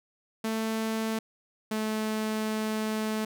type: tone pair in turn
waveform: sawtooth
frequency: 221.7 / 217 Hz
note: A3 / A3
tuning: +13 / -24 cents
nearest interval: unison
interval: 37 cents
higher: first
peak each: -24 dBFS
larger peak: neither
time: 0.44-1.19 / 1.71-3.25 s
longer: second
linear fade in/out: 5 ms
effects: none